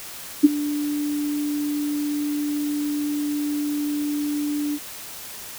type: tone with ADSR envelope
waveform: sine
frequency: 293.7 Hz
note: D4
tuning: in tune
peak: -5 dBFS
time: 0.43-4.79 s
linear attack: 18 ms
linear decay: 25 ms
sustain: -17 dB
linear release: 47 ms
effects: white hiss -37 dBFS RMS until 5.58 s